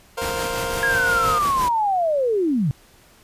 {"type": "chord", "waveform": "25% pulse", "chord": "Bb suspended second", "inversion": "none", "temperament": "just", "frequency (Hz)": [466.2, 524.4, 699.2], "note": ["Bb4", "C5", "F5"], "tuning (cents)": [0, 4, 2], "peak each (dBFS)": [-24, -25, -28], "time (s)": [0.17, 1.39], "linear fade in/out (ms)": 10}
{"type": "noise with tremolo", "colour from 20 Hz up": "pink", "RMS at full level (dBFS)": -28, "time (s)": [0.21, 1.69], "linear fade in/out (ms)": 10, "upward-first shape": "sine", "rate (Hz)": 5.8, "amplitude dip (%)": 45}
{"type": "linear sweep", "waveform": "sine", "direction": "down", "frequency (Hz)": [1661.2, 124.4], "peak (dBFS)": -17, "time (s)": [0.83, 2.71], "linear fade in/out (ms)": 0}
{"effects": ["pink hiss -52 dBFS RMS until 3.23 s", "resampled to 32000 Hz"]}